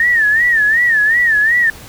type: tone with vibrato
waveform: sine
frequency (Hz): 1812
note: A#6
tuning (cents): -50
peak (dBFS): -9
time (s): 0-1.7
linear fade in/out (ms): 2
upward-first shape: sine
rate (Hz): 2.7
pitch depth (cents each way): 130
effects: pink hiss -36 dBFS RMS until 1.88 s